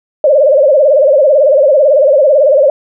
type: tone with vibrato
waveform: sine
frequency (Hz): 569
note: C#5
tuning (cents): +45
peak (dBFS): -4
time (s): 0.24-2.7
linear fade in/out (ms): 2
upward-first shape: sine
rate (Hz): 18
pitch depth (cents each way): 150
effects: none